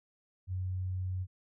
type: tone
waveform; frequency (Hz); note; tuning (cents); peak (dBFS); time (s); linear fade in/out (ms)
sine; 92.5; F#2; 0; -32; 0.47-1.27; 50
effects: none